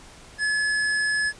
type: tone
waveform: square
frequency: 1708 Hz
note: G#6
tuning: 48 cents sharp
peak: -22 dBFS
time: 0.38-1.33 s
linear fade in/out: 50 ms
effects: pink hiss -47 dBFS RMS until 1.39 s + resampled to 22050 Hz